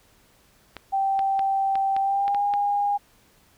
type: clicks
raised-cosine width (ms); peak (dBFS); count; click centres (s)
0.3; -19; 8; 0.767 / 1.192 / 1.393 / 1.755 / 1.965 / 2.28 / 2.347 / 2.538
type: tone with pitch glide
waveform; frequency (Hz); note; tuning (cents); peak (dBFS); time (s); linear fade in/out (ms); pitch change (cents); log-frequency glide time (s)
sine; 780 to 813.6; G5 to G#5; -9 to -36; -20; 0.92-2.98; 20; +73; 2-2.42
effects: pink hiss -59 dBFS RMS until 3.57 s